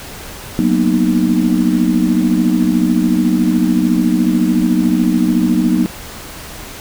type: chord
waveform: sine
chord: B major seventh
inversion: second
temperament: equal with one note detuned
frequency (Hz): 185 / 233.1 / 246.9 / 309.7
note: F#3 / A#3 / B3 / D#4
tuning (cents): 0 / 0 / 0 / -8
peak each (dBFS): -16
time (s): 0.59-5.86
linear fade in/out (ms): 0
effects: pink hiss -31 dBFS RMS until 6.8 s